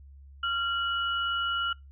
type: tone pair together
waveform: sine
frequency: 1382.8 / 2930 Hz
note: F6 / F#7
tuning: -18 / -18 cents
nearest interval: octave + minor second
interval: 1300 cents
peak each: -27 / -32 dBFS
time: 0.43-1.73 s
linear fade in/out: 5 ms
effects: noise-tail reverb RT60 0.2 s tail -24 dB re dry + added 69 Hz sine -47 dBFS peak until 1.91 s